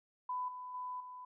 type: tone with level steps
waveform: sine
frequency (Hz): 1000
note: B5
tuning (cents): +21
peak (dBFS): -35 / -43 / -39 / -46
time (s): 0.29-1.25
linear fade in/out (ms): 5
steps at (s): 0.48 / 0.74 / 1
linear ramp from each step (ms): 5
effects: none